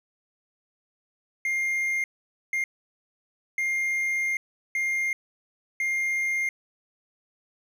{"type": "tone bursts at uneven times", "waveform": "triangle", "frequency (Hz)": 2116, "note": "C7", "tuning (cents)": 19, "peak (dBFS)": -22, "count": 5, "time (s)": [[1.45, 2.04], [2.53, 2.64], [3.58, 4.37], [4.75, 5.13], [5.8, 6.49]], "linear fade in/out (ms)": 2, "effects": []}